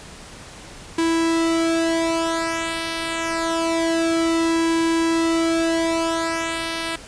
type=tone with flanger; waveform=sawtooth; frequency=329.6 Hz; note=E4; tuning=in tune; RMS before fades=-21 dBFS; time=0.98-6.96 s; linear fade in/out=5 ms; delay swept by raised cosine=1.6 to 2.9 ms; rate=0.26 Hz; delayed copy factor=-0.75; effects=pink hiss -40 dBFS RMS until 7.07 s + resampled to 22050 Hz